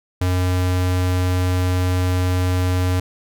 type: tone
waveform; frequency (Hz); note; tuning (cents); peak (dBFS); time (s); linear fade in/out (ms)
square; 91; F#2; -28; -17; 0.21-3; 5
effects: none